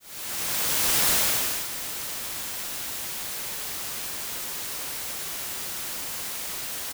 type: noise with ADSR envelope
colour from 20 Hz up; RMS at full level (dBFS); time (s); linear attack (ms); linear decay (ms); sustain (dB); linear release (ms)
white; -21; 0-6.93; 1100; 570; -12; 19
effects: none